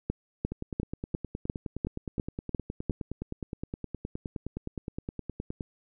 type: two click trains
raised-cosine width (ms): 3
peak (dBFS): -15 / -21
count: 9 / 50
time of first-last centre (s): 0.1-2.897 / 0.52-5.608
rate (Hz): 2.86 / 9.63
effects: none